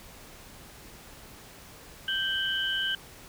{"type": "tone cluster", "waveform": "sine", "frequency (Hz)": [1566, 2989, 3169], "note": ["G6", "F#7", "G7"], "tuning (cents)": [-2, 17, 18], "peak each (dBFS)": [-30, -30, -34], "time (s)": [2.08, 2.95], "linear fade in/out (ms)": 2, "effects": ["pink hiss -49 dBFS RMS until 3.28 s"]}